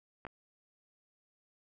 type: clicks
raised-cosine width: 0.5 ms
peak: -28 dBFS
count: 2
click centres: 0.251 / 0.267 s
effects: none